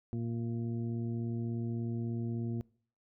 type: harmonic tone with a mistuned harmonic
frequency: 116.54 Hz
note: A#2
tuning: in tune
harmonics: 1 / 2 / 3 / 4 / 6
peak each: -35 / -37 / -43 / -55 / -58 dBFS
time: 0.13-2.61 s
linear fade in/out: 0 ms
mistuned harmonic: 6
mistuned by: -34 cents
effects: noise-tail reverb RT60 0.5 s tail -23 dB re dry